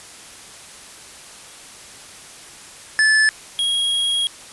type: tone pair in turn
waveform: square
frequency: 1739 / 3290 Hz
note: A6 / G#7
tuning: -21 / -17 cents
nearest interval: major seventh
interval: 1104 cents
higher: second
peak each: -13 / -18 dBFS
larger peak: first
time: 2.99-3.29 / 3.59-4.27 s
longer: second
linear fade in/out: 0 ms
effects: white hiss -40 dBFS RMS until 4.52 s + resampled to 24000 Hz